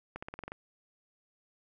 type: accelerating click train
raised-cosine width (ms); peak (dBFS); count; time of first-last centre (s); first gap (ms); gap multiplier
0.5; -25; 8; 0.16-0.519; 65; 0.92
effects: none